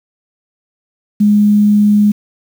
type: tone with quantisation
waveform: sine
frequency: 207.7 Hz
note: G#3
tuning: in tune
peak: -6 dBFS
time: 1.2-2.12 s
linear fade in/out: 10 ms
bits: 6
effects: none